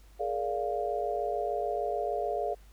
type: chord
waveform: sine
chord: Bb dominant seventh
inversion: third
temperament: just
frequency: 419.5 / 466.2 / 582.7 / 699.2 Hz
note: Ab4 / Bb4 / D5 / F5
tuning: +17 / 0 / -14 / +2 cents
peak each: -34 / -37 / -35 / -32 dBFS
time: 0.19-2.55 s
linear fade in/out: 20 ms
effects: added 50 Hz sine -52 dBFS peak until 2.72 s + pink hiss -63 dBFS RMS until 2.72 s